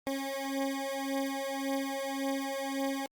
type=beating tone pair; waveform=20% pulse; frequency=271.5 / 273.3 Hz; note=C#4 / C#4; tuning=-36 / -24 cents; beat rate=1.8 Hz; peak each=-30 dBFS; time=0.07-3.06 s; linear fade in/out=0 ms; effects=Opus 24 kbps